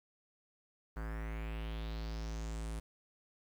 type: tone with low-pass filter sweep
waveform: square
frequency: 55 Hz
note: A1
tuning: in tune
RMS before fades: -41 dBFS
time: 0.96-2.8 s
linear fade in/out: 10 ms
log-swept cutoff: 1500 to 10000 Hz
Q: 2.9
effects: 10-bit